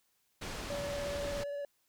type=low-pass noise; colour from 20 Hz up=pink; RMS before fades=-41 dBFS; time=0.41-1.44 s; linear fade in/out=10 ms; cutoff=7000 Hz; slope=12 dB/octave
type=tone with vibrato; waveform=triangle; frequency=572 Hz; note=D5; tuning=46 cents flat; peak=-34 dBFS; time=0.7-1.65 s; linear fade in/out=2 ms; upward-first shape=square; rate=17 Hz; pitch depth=12 cents each way
effects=white hiss -75 dBFS RMS until 1.88 s